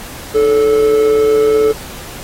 triangle tone with amplitude modulation, 435.8 Hz, A4, 17 cents flat, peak -4 dBFS, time 0.34-1.73 s, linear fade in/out 20 ms, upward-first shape sine, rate 128 Hz, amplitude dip 45%, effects pink hiss -31 dBFS RMS until 2.23 s + AAC 48 kbps

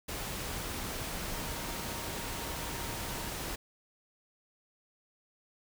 sine tone in noise, 932.3 Hz, A#5, in tune, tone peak -48 dBFS, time 1.34-3.28 s, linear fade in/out 10 ms, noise pink, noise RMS -38 dBFS, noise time 0.08-3.56 s, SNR -13 dB, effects none

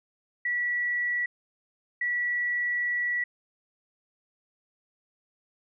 sine tone bursts at uneven times, 1944 Hz, B6, 28 cents flat, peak -25 dBFS, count 2, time 0.45-1.26 / 2.01-3.24 s, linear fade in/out 5 ms, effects none

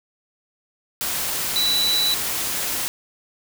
sine tone in noise, 3951 Hz, B7, in tune, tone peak -18 dBFS, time 1.56-2.14 s, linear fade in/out 0 ms, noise white, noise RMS -25 dBFS, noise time 1.01-2.88 s, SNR +4 dB, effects none

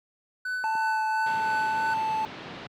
triangle tone with tremolo, 1500 Hz, F#6, 23 cents sharp, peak -25 dBFS, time 0.45-1.94 s, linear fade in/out 5 ms, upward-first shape triangle, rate 2.9 Hz, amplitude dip 55%
triangle tone with vibrato, 880 Hz, A5, in tune, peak -23 dBFS, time 0.64-2.25 s, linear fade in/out 0 ms, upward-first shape sine, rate 1.8 Hz, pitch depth 11 cents each way
click, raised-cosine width 2 ms, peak -31 dBFS, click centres 0.753 s
pink low-pass noise, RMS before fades -39 dBFS, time 1.26-2.67 s, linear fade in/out 5 ms, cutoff 3900 Hz, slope 24 dB/octave
effects high-pass 150 Hz 12 dB/octave

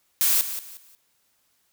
blue noise with echo, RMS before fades -20 dBFS, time 0.21-0.41 s, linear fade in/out 0 ms, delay 180 ms, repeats 3, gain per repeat -11 dB, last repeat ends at 0.95 s, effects white hiss -68 dBFS RMS until 1.72 s

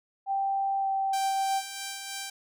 sine tone with pitch glide, 784 to 777.7 Hz, G5 to G5, 0 to -14 cents, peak -25 dBFS, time 0.26-1.63 s, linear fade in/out 50 ms, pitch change -14 cents, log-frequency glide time 0.8-0.87 s
5% pulse tone with tremolo, 785 Hz, G5, 2 cents sharp, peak -22 dBFS, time 1.13-2.3 s, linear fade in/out 5 ms, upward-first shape sine, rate 3.1 Hz, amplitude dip 35%
effects none

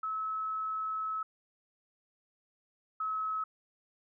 sine tone pair in turn, 1295 / 1287.8 Hz, E6 / E6, -31 / -41 cents, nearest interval unison, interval 10 cents, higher first, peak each -32 / -31 dBFS, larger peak second, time 0.03-1.23 / 3-3.44 s, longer first, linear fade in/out 5 ms, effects none

